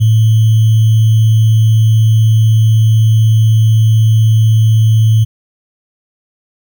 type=tone with sample-and-hold; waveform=sine; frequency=110.5 Hz; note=A2; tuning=8 cents sharp; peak=-5 dBFS; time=0-5.25 s; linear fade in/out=20 ms; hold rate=3150 Hz; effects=none